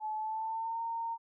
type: tone with pitch glide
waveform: sine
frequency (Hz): 862 to 918.5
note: A5 to A#5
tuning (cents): -36 to -26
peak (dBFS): -33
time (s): 0-1.18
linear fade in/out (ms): 50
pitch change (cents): +110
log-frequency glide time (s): 0.16-0.8
effects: none